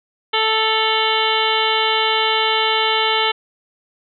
harmonic tone with a mistuned harmonic, 440 Hz, A4, in tune, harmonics 1 / 2 / 3 / 4 / 5 / 6 / 7 / 8 / 9, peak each -23 / -21 / -23 / -27 / -23 / -27 / -22 / -25 / -27 dBFS, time 0.33-3.32 s, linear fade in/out 10 ms, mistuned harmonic 6, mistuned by +100 cents, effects none

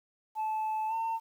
sine tone with pitch glide, 870 to 903.8 Hz, A5 to A5, -20 to +46 cents, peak -27 dBFS, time 0.35-1.2 s, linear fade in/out 50 ms, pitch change +66 cents, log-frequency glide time 0.88-0.94 s, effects tanh soft clip ceiling -28 dBFS + 10-bit

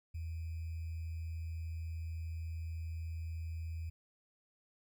sine tone with sample-and-hold, 81.7 Hz, E2, 15 cents flat, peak -38 dBFS, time 0.14-3.9 s, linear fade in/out 10 ms, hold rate 2450 Hz, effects none

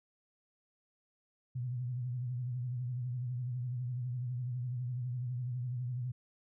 sine tone with vibrato, 124 Hz, B2, 7 cents sharp, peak -34 dBFS, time 1.55-6.12 s, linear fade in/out 10 ms, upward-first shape triangle, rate 12 Hz, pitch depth 87 cents each way, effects none

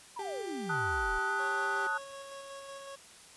sine exponential sweep, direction down, 1027 to 32.7 Hz, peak -37 dBFS, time 0.16-1.19 s, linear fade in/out 10 ms
30% pulse tone with vibrato, 392 Hz, G4, in tune, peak -36 dBFS, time 0.19-1.87 s, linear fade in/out 2 ms, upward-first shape square, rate 0.91 Hz, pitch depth 14 cents each way
sine chord, D# diminished, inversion second, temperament equal with one note detuned, 880 / 1256.8 / 1480 Hz, A5 / D#6 / F#6, 0 / +17 / 0 cents, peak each -36 / -36 / -32 dBFS, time 0.69-1.98 s, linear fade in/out 10 ms
25% pulse tone with tremolo, 551 Hz, C#5, 11 cents flat, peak -39 dBFS, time 1.39-2.96 s, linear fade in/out 10 ms, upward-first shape square, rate 5.4 Hz, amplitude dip 25%
effects white hiss -54 dBFS RMS until 3.36 s + resampled to 24000 Hz

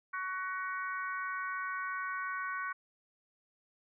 harmonic tone with a mistuned harmonic, 373.1 Hz, F#4, 14 cents sharp, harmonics 3 / 4 / 5 / 6, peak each -38 / -38 / -44 / -48 dBFS, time 0.13-2.73 s, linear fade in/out 10 ms, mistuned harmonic 5, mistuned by +24 cents, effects none

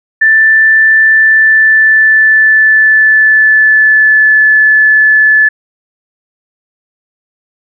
sine tone with pitch glide, 1766 to 1731.7 Hz, A6 to A6, +6 to -28 cents, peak -3 dBFS, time 0.21-5.49 s, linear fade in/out 10 ms, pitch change -34 cents, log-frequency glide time 1.04-4.45 s, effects none

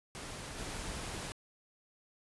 pink noise with level steps, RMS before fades -44 / -41 dBFS, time 0.15-1.32 s, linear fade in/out 0 ms, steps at 0.58 s, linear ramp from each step 5 ms, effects resampled to 24000 Hz

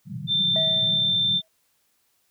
white band-pass noise, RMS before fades -34 dBFS, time 0.05-1.41 s, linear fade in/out 50 ms, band 110 to 200 Hz, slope 96 dB/octave
sine tone, 3569 Hz, A7, 24 cents sharp, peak -19 dBFS, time 0.27-1.42 s, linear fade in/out 50 ms
triangle tone with exponential decay, 643 Hz, E5, 43 cents flat, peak -23 dBFS, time 0.56-1.48 s, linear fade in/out 0 ms, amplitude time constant 200 ms
effects white hiss -68 dBFS RMS until 2.3 s

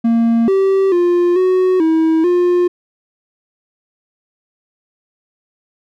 triangle tone with pitch steps, 230.7 / 387 / 351 / 370.2 / 321.6 / 354.6 Hz, A#3 / G4 / F4 / F#4 / E4 / F4, -18 / -22 / +9 / +1 / -43 / +26 cents, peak -8 dBFS, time 0.04-2.68 s, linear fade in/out 10 ms, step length 440 ms, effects none

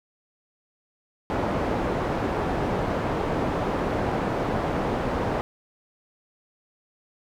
white low-pass noise, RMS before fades -26 dBFS, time 1.3-5.41 s, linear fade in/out 0 ms, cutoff 710 Hz, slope 12 dB/octave, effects none

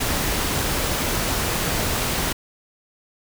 pink noise, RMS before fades -23 dBFS, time 0-2.33 s, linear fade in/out 10 ms, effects none

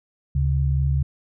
sine tone pair together, 72.6 / 136.8 Hz, D2 / C#3, -19 / -23 cents, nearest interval major seventh, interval 1096 cents, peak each -20 / -21 dBFS, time 0.35-1.03 s, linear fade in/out 5 ms, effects none

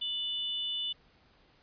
sine tone pair together, 2960 / 3520 Hz, F#7 / A7, 0 / 0 cents, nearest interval minor third, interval 300 cents, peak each -34 / -35 dBFS, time 0.01-0.93 s, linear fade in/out 10 ms, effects pink hiss -64 dBFS RMS until 1.62 s + resampled to 11025 Hz

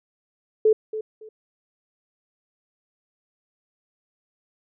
sine tone with echo, 434.3 Hz, A4, 23 cents flat, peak -13 dBFS, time 0.65-0.73 s, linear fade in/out 5 ms, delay 280 ms, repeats 2, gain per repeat -13 dB, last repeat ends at 1.29 s, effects none

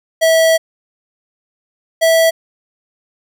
square tone pair in turn, 650 / 654.5 Hz, E5 / E5, -24 / -13 cents, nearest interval unison, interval 11 cents, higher second, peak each -9 dBFS, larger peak neither, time 0.21-0.58 / 2.01-2.31 s, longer first, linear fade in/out 20 ms, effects none

